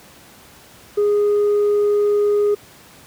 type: tone with tanh clipping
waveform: sine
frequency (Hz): 413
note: G#4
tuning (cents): -10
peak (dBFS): -14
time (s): 0.97-2.55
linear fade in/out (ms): 10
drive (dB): 1
effects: pink hiss -45 dBFS RMS until 3.06 s + high-pass 80 Hz 12 dB/octave